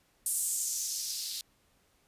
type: noise with band-pass filter sweep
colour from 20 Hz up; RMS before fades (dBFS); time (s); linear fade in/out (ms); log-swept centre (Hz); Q
violet; -34; 0.26-1.41; 2; 9200 to 4000; 2.8
effects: pink hiss -69 dBFS RMS until 2.07 s + resampled to 32000 Hz